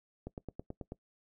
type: click train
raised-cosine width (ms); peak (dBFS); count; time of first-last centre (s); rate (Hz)
2; -27; 7; 0.27-0.921; 9.22
effects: noise-tail reverb RT60 0.1 s tail -21 dB re dry